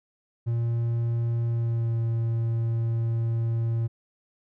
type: tone with pitch glide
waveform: triangle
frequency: 116.9 to 114.96 Hz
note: A#2 to A#2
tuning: +5 to -24 cents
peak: -21 dBFS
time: 0.46-3.88 s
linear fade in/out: 20 ms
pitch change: -29 cents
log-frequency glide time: 1.47-1.99 s
effects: none